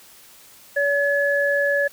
sine tone pair together, 569 / 1705.1 Hz, C#5 / G#6, +45 / +45 cents, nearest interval octave + perfect fifth, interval 1900 cents, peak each -20 dBFS, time 0.76-1.88 s, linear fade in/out 10 ms, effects white hiss -48 dBFS RMS until 1.92 s

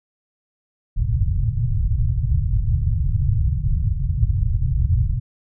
white low-pass noise, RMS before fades -19 dBFS, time 0.96-5.2 s, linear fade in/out 20 ms, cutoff 130 Hz, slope 48 dB/octave, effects none

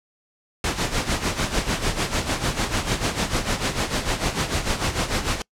pink noise with tremolo, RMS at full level -21 dBFS, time 0.64-5.42 s, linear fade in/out 2 ms, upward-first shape sine, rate 6.7 Hz, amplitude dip 70%, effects noise-tail reverb RT60 0.1 s tail -26 dB re dry + low-pass 8000 Hz 12 dB/octave

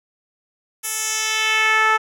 10% pulse tone with band-pass filter sweep, 437.5 Hz, A4, 10 cents flat, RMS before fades -19 dBFS, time 0.83-1.98 s, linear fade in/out 20 ms, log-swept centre 11000 to 1200 Hz, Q 1.4, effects none

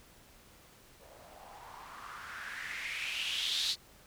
violet noise with low-pass filter sweep, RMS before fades -39 dBFS, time 0.99-3.76 s, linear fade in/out 50 ms, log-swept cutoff 540 to 4200 Hz, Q 4.6, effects pink hiss -59 dBFS RMS until 4.06 s

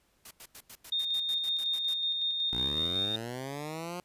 white noise bursts, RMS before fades -47 dBFS, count 12, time 0.25-1.938 s, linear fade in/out 5 ms, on 60 ms, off 88 ms
sine tone with tremolo, 3667 Hz, A#7, 29 cents flat, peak -27 dBFS, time 0.92-3.16 s, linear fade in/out 5 ms, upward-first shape square, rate 5.4 Hz, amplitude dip 30%
10% pulse linear sweep, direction up, 57.3 to 180 Hz, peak -28 dBFS, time 2.53-4 s, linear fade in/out 0 ms
effects pink hiss -70 dBFS RMS until 4.04 s + resampled to 32000 Hz

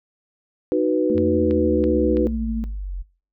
sine chord, B major, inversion first, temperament just, 308.7 / 370.4 / 493.9 Hz, D#4 / F#4 / B4, -14 / +2 / 0 cents, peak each -21 dBFS, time 0.72-2.27 s, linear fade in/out 0 ms
sine tone with tremolo, 224.1 Hz, A3, 32 cents sharp, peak -22 dBFS, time 1.1-2.64 s, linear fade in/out 0 ms, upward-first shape sine, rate 13 Hz, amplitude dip 25%
sine linear sweep, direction down, 91.2 to 43.19 Hz, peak -25 dBFS, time 1.14-3.03 s, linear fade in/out 20 ms
click train, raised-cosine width 0.3 ms, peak -22 dBFS, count 4, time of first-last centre 1.18-2.17 s, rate 3.03 Hz
effects noise-tail reverb RT60 0.4 s tail -22 dB re dry

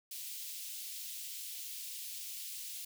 white high-pass noise, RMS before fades -44 dBFS, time 0.11-2.85 s, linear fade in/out 5 ms, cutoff 2700 Hz, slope 24 dB/octave, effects none

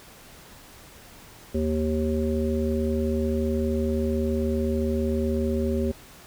harmonic tone, 77.78 Hz, D#2, in tune, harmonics 1 / 3 / 5 / 7, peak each -27 / -26 / -28 / -32 dBFS, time 1.54-5.92 s, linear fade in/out 10 ms, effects pink hiss -48 dBFS RMS until 6.26 s

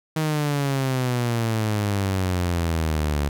sawtooth exponential sweep, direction down, 158.6 to 71.2 Hz, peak -17 dBFS, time 0.16-3.29 s, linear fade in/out 5 ms, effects none

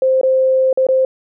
sine tone with dropouts, 523.3 Hz, C5, in tune, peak -10 dBFS, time 0.02-1.05 s, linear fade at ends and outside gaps 2 ms, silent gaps 0.213-0.232 / 0.729-0.774 / 0.868-0.887 s, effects none

